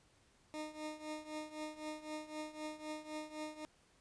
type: tone with tremolo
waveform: 20% pulse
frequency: 306.8 Hz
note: D#4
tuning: 24 cents flat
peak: -35 dBFS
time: 0.54-3.65 s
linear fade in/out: 0 ms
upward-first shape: triangle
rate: 3.9 Hz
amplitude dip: 85%
effects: pink hiss -70 dBFS RMS until 4 s + resampled to 22050 Hz